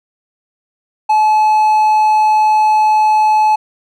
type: tone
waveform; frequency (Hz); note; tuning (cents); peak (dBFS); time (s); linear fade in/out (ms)
triangle; 859; A5; -42; -6; 1.09-3.56; 10
effects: none